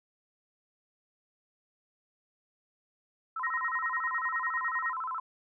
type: tone with vibrato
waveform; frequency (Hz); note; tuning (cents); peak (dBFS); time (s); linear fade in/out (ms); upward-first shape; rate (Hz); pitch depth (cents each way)
sine; 1162; D6; -19; -32; 3.36-5.2; 5; square; 14; 220
type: tone with tremolo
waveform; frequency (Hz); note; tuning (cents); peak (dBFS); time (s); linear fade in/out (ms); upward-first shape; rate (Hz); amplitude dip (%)
sine; 1874; A#6; +9; -28; 3.43-4.93; 10; sine; 9.9; 80
effects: none